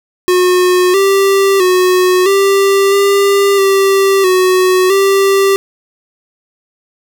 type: tone with pitch steps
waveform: square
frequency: 362.8 / 391.9 / 366.3 / 393.6 / 398.3 / 390.5 / 369.8 / 391.8 Hz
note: F#4 / G4 / F#4 / G4 / G4 / G4 / F#4 / G4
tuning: -34 / 0 / -17 / +7 / +28 / -7 / -1 / -1 cents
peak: -8 dBFS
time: 0.28-5.56 s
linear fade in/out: 0 ms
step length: 660 ms
effects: none